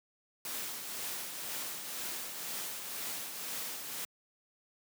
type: noise with tremolo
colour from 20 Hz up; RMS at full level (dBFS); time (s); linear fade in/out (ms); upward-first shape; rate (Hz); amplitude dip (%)
white; -38; 0.45-4.05; 2; triangle; 2; 45
effects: high-pass 150 Hz 12 dB/octave